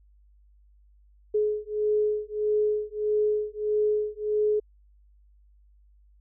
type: beating tone pair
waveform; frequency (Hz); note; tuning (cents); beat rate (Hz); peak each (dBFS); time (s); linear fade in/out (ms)
sine; 422.2 / 423.8; G#4 / G#4; +29 / +35; 1.6; -26; 1.34-4.6; 10
effects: added 50 Hz sine -55 dBFS peak until 6.2 s